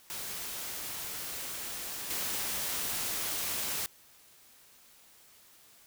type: noise with level steps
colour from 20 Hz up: white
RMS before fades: -39 / -34 dBFS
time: 0.1-3.86 s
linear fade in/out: 0 ms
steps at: 2.1 s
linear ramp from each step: 2 ms
effects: white hiss -59 dBFS RMS until 5.86 s